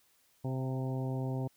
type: harmonic tone with a mistuned harmonic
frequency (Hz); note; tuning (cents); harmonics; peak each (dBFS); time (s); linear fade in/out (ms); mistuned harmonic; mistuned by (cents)
130.81; C3; 0; 1 / 2 / 3 / 4 / 5 / 6 / 7; -33 / -39 / -43 / -45 / -47 / -49 / -50; 0.44-1.48; 10; 5; +20
effects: white hiss -69 dBFS RMS until 1.56 s